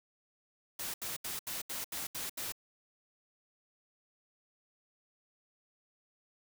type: noise bursts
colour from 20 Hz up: white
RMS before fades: -39 dBFS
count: 8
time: 0.79-2.522 s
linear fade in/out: 5 ms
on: 150 ms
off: 76 ms
effects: none